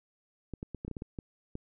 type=clicks; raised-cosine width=3 ms; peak=-25 dBFS; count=10; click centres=0.537 / 0.629 / 0.747 / 0.849 / 0.88 / 0.913 / 0.968 / 1.021 / 1.188 / 1.554 s; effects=none